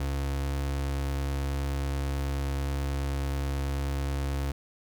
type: tone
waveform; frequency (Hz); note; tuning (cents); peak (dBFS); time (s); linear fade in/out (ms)
35% pulse; 69.3; C#2; 0; -26; 0-4.52; 5
effects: none